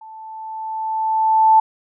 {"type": "tone with level ramp", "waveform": "sine", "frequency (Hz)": 880, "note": "A5", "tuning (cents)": 0, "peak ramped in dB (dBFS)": [-36, -7], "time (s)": [0.01, 1.6], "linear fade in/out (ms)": 5, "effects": []}